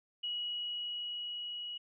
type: tone with level ramp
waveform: sine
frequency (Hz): 2913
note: F#7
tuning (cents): -28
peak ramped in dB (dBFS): -34 to -39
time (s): 0.23-1.78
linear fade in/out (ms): 10
effects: none